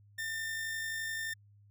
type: tone with amplitude modulation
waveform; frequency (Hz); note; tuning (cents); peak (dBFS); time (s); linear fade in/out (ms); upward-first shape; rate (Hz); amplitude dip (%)
40% pulse; 1800; A6; +39; -33; 0.18-1.34; 10; sine; 51.6; 30
effects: added 102 Hz sine -58 dBFS peak until 1.7 s